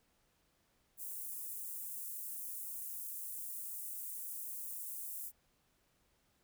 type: high-pass noise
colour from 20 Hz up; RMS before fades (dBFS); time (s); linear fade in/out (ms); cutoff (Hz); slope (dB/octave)
white; -44; 0.97-5.32; 50; 8900; 24
effects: pink hiss -75 dBFS RMS until 6.43 s